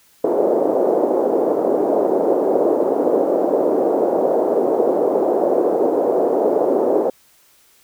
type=band-pass noise; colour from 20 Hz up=pink; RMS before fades=-17 dBFS; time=0.24-7.1 s; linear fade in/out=5 ms; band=360 to 610 Hz; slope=24 dB/octave; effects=white hiss -54 dBFS RMS until 7.83 s